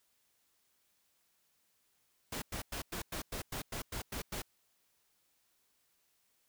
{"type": "noise bursts", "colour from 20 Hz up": "pink", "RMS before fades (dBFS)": -40, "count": 11, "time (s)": [2.32, 4.42], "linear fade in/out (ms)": 5, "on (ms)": 100, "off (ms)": 100, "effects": ["white hiss -75 dBFS RMS until 6.48 s"]}